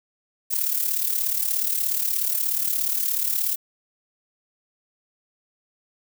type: noise with amplitude modulation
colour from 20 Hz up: violet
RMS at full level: -21 dBFS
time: 0.5-3.56 s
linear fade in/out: 20 ms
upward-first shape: sine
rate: 36.8 Hz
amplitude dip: 65%
effects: none